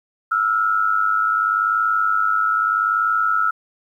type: tone pair together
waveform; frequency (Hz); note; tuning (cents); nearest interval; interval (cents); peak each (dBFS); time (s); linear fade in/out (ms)
sine; 1318.5 / 1419.3; E6 / F6; 0 / +28; minor second; 128; -17 / -21; 0.31-3.51; 10
effects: 9-bit

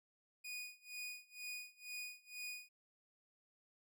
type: tone with tremolo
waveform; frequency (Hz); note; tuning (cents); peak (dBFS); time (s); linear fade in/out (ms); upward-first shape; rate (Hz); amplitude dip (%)
sawtooth; 2469; D#7; -14; -40; 0.44-2.69; 10; sine; 2.1; 95
effects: none

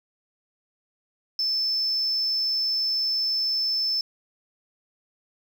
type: tone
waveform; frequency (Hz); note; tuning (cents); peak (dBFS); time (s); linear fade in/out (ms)
sine; 5274; E8; 0; -22; 1.39-4.01; 2
effects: 8-bit

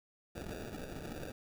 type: noise with sample-and-hold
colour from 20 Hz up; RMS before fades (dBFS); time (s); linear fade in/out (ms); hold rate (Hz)
blue; -44; 0.35-1.32; 10; 1050
effects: none

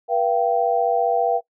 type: tone cluster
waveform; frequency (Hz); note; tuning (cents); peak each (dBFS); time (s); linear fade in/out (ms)
sine; 483.6 / 682 / 777; B4 / F5 / G5; -36 / -41 / -16; -22 / -21 / -21; 0.08-1.41; 50
effects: noise-tail reverb RT60 0.1 s tail -19 dB re dry

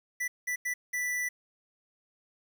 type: tone bursts at uneven times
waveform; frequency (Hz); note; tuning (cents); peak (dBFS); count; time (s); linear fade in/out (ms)
square; 1975.5; B6; 0; -30; 4; 0.2-0.28 / 0.47-0.56 / 0.65-0.74 / 0.93-1.29; 10
effects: 10-bit

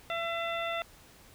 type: harmonic tone with a mistuned harmonic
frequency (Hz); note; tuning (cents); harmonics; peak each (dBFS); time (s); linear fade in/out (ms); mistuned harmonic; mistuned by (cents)
673; E5; +36; 1 / 2 / 3 / 4 / 5; -34 / -37 / -39 / -40 / -41; 0.1-0.82; 0; 5; +84
effects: pink hiss -56 dBFS RMS until 1.34 s

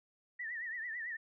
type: tone with vibrato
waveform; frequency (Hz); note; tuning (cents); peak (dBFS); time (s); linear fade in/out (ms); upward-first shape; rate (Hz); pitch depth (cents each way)
sine; 1866; A#6; +1; -38; 0.39-1.17; 10; triangle; 9; 130
effects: none

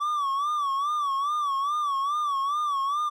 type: tone with vibrato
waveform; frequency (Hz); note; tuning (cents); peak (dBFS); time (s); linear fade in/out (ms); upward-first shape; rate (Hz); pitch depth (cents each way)
triangle; 1147; D6; -41; -22; 0-3.1; 20; sine; 2.4; 100
effects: none

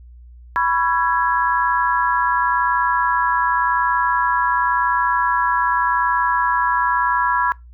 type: chord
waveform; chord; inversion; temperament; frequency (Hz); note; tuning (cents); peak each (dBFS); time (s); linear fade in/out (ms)
sine; C# minor seventh; third; equal with one note detuned; 987.8 / 1108.7 / 1350.1 / 1661.2; B5 / C#6 / E6 / G#6; 0 / 0 / +41 / 0; -18 / -24 / -24 / -21; 0.56-7.52; 0
effects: noise-tail reverb RT60 0.2 s tail -22 dB re dry + added 60 Hz sine -39 dBFS peak until 7.73 s

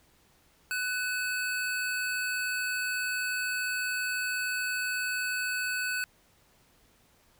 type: tone pair together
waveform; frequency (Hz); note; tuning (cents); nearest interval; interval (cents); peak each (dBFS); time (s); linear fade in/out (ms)
square; 1494.5 / 2582; F#6 / E7; +17 / -37; major sixth; 946; -31 / -36; 0.71-6.04; 0
effects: pink hiss -64 dBFS RMS until 7.39 s

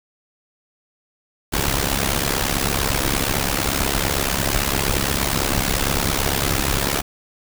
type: noise with amplitude modulation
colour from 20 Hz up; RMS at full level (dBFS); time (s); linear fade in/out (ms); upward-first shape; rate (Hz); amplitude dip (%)
pink; -17; 1.52-7.02; 20; sine; 68.8; 85
effects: none

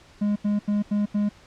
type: tone bursts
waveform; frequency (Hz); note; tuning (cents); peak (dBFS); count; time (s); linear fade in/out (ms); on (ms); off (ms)
triangle; 206.5; G#3; -10; -18; 5; 0.21-1.292; 10; 150; 83
effects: pink hiss -52 dBFS RMS until 1.46 s + low-pass 6000 Hz 12 dB/octave

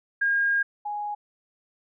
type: tone pair in turn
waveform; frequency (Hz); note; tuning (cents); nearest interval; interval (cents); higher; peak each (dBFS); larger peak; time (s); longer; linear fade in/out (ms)
sine; 1620 / 830.4; G#6 / G#5; -43 / 0; octave; 1157; first; -20 / -28; first; 0.21-0.63 / 0.85-1.15; first; 10
effects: none

